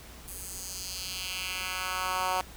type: tone with high-pass filter sweep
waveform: 10% pulse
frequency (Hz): 185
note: F#3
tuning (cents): 0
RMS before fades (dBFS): -34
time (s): 0.28-2.41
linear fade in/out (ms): 0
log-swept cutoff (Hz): 10000 to 790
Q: 1.6
effects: added 60 Hz sine -49 dBFS peak until 2.56 s + pink hiss -49 dBFS RMS until 2.56 s